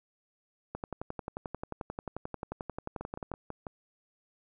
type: two click trains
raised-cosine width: 1 ms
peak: -24 / -22 dBFS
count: 5 / 30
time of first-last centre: 3.01-3.668 / 0.75-3.316 s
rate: 6.08 / 11.3 Hz
effects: none